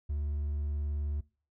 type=tone with hard clipping; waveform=triangle; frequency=73.42 Hz; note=D2; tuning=in tune; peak=-31 dBFS; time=0.09-1.21 s; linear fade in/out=10 ms; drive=5 dB; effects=noise-tail reverb RT60 0.4 s tail -23 dB re dry